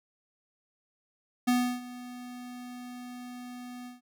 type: tone with ADSR envelope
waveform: square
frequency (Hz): 246.9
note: B3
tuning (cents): 0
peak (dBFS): -22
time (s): 1.47-4.01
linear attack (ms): 14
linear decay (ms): 320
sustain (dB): -19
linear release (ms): 150
effects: none